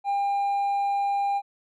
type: tone with hard clipping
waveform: sine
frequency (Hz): 801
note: G5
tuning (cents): +37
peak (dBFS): -23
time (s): 0.04-1.42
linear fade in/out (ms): 50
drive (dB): 2
effects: none